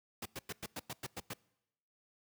pink noise bursts, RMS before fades -41 dBFS, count 9, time 0.22-1.336 s, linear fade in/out 5 ms, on 36 ms, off 99 ms, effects noise-tail reverb RT60 0.9 s tail -24 dB re dry + high-pass 100 Hz 12 dB/octave

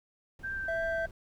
brown noise, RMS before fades -47 dBFS, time 0.39-1.11 s, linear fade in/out 2 ms
sine tone with vibrato, 1568 Hz, G6, in tune, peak -33 dBFS, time 0.43-1.07 s, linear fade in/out 20 ms, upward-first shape triangle, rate 3.1 Hz, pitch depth 13 cents each way
triangle tone, 660 Hz, E5, 2 cents sharp, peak -29 dBFS, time 0.68-1.06 s, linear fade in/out 5 ms
effects none

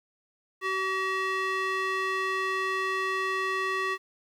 square tone with band-pass filter, 380.5 Hz, F#4, 48 cents sharp, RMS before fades -29 dBFS, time 0.61-3.98 s, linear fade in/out 50 ms, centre 1700 Hz, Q 1.6, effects 10-bit

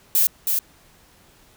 violet noise with echo, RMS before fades -17 dBFS, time 0.15-0.27 s, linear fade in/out 2 ms, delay 320 ms, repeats 1, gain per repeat -4 dB, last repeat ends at 0.59 s, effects pink hiss -54 dBFS RMS until 1.56 s

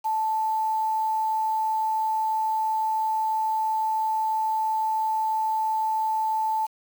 sine tone with quantisation, 877 Hz, A5, 6 cents flat, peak -22 dBFS, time 0.04-6.67 s, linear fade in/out 20 ms, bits 7, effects none

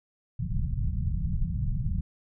pink low-pass noise, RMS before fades -28 dBFS, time 0.39-2.01 s, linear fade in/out 10 ms, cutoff 180 Hz, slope 48 dB/octave, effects none

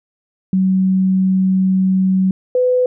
sine tone pair in turn, 188.5 / 501.9 Hz, F#3 / B4, +32 / +28 cents, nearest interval octave + perfect fourth, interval 1696 cents, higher second, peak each -11 dBFS, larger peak neither, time 0.53-2.31 / 2.55-2.86 s, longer first, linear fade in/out 2 ms, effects none

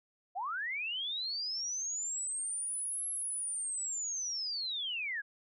sine linear two-way sweep, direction up then down, 675 to 11175 to 1583 Hz, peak -34 dBFS, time 0.35-5.22 s, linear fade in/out 20 ms, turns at 3.08 s, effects none

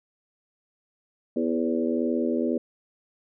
harmonic tone with a mistuned harmonic, 82 Hz, E2, 9 cents flat, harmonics 3 / 4 / 5 / 6 / 7, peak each -26 / -28 / -30 / -32 / -33 dBFS, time 1.36-2.58 s, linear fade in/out 5 ms, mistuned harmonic 6, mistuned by +27 cents, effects none

